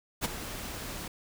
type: noise with ADSR envelope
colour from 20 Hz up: pink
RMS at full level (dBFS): -27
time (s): 0.21-1.08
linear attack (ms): 39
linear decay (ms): 13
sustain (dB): -12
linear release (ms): 5
effects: none